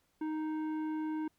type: tone with tanh clipping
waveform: sine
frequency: 311.1 Hz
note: D#4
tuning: in tune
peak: -35 dBFS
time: 0.21-1.28 s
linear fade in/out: 5 ms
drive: 11 dB
effects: pink hiss -75 dBFS RMS until 1.38 s